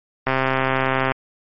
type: click train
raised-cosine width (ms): 0.5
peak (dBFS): -4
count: 113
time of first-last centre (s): 0.27-1.118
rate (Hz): 132
effects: MP3 32 kbps